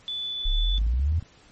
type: tone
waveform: sine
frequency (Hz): 3477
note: A7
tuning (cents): -21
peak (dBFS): -28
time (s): 0.08-0.78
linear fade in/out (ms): 0
type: exponential sweep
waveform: sine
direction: up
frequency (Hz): 31.93 to 86.6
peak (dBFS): -20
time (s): 0.45-1.2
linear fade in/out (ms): 10
type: clicks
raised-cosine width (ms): 5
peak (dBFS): -29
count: 8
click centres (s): 0.784 / 0.817 / 0.867 / 0.939 / 0.996 / 1.124 / 1.181 / 1.226
effects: pink hiss -55 dBFS RMS until 1.51 s + MP3 32 kbps